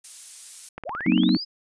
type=noise; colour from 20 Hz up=violet; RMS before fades=-35 dBFS; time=0.04-0.69 s; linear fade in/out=5 ms
type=click train; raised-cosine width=0.5 ms; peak=-20 dBFS; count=11; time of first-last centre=0.78-1.348 s; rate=17.6 Hz
type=linear sweep; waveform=sine; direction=up; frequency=435.4 to 5120 Hz; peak=-29 dBFS; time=0.85-1.45 s; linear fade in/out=20 ms
type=chord; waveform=sine; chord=C half-diminished seventh; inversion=second; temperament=equal; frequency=185 / 233.1 / 261.6 / 311.1 Hz; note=Gb3 / Bb3 / C4 / Eb4; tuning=0 / 0 / 0 / 0 cents; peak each=-22 dBFS; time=1.06-1.37 s; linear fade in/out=5 ms
effects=resampled to 22050 Hz